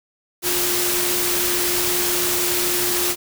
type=tone in noise; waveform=sine; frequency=354.3 Hz; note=F4; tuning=25 cents sharp; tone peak=-26 dBFS; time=0.42-3.16 s; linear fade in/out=50 ms; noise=white; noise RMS=-21 dBFS; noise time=0.42-3.16 s; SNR=-8 dB; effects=none